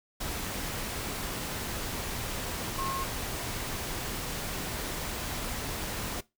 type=tone in noise; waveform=sine; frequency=1077 Hz; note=C6; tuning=50 cents sharp; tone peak=-32 dBFS; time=2.78-3.04 s; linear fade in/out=10 ms; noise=pink; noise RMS=-35 dBFS; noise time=0.2-6.21 s; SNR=0 dB; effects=noise-tail reverb RT60 0.2 s tail -19 dB re dry